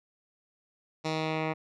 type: tone with low-pass filter sweep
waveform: 10% pulse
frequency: 157.8 Hz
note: D#3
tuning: 25 cents sharp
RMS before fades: -31 dBFS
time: 1.04-1.54 s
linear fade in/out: 20 ms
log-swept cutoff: 5300 to 2000 Hz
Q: 1.6
effects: none